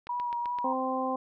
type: click train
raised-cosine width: 0.3 ms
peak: -26 dBFS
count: 5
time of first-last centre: 0.07-0.587 s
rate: 7.74 Hz
type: tone with vibrato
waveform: sine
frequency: 963 Hz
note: B5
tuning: 44 cents flat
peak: -29 dBFS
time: 0.09-0.73 s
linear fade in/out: 5 ms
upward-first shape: sine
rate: 2.7 Hz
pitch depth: 22 cents each way
type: harmonic tone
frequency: 260.3 Hz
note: C4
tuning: 9 cents flat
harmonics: 1 / 2 / 3 / 4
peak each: -33 / -33 / -33 / -33 dBFS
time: 0.64-1.16 s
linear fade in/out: 5 ms
effects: none